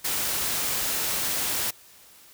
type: noise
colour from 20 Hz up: white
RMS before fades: -27 dBFS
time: 0.04-1.71 s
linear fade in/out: 10 ms
effects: white hiss -52 dBFS RMS until 2.33 s